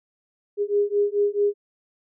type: beating tone pair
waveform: sine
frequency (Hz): 406.9 / 411.5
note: G#4 / G#4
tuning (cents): -35 / -16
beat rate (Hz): 4.6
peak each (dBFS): -22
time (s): 0.57-1.54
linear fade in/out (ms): 50
effects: none